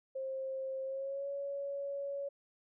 sine tone with pitch glide, 531 to 560.3 Hz, C5 to C#5, +25 to +18 cents, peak -36 dBFS, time 0.15-2.29 s, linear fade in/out 10 ms, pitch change +93 cents, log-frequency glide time 0.84-1.28 s, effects none

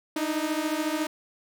sawtooth beating tone pair, 302.7 / 316.7 Hz, D#4 / D#4, -48 / +31 cents, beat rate 14 Hz, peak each -25 dBFS, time 0.16-1.07 s, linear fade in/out 5 ms, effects none

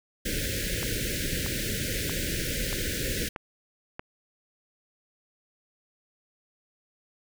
pink band-stop noise, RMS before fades -30 dBFS, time 0.25-3.29 s, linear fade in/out 10 ms, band 580 to 1500 Hz, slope 96 dB/octave
click train, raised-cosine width 0.5 ms, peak -20 dBFS, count 6, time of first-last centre 0.83-3.995 s, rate 1.58 Hz
effects none

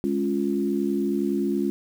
sine chord, Db major, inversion second, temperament equal, 207.7 / 277.2 / 349.2 Hz, Ab3 / Db4 / F4, 0 / 0 / 0 cents, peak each -26 / -26 / -26 dBFS, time 0.04-1.7 s, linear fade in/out 0 ms, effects 8-bit

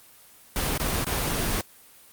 pink noise with dropouts, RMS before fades -26 dBFS, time 0.56-1.61 s, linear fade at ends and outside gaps 1 ms, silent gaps 0.777-0.798 / 1.045-1.067 s, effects white hiss -52 dBFS RMS until 2.12 s + Opus 24 kbps

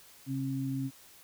sine tone pair together, 134.42 / 269.3 Hz, C3 / C#4, +47 / -50 cents, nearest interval octave, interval 1203 cents, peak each -34 / -33 dBFS, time 0.26-0.91 s, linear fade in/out 50 ms, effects white hiss -56 dBFS RMS until 1.23 s

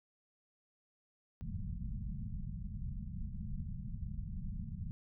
pink low-pass noise, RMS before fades -41 dBFS, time 1.41-4.91 s, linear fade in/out 0 ms, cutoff 220 Hz, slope 96 dB/octave, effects none

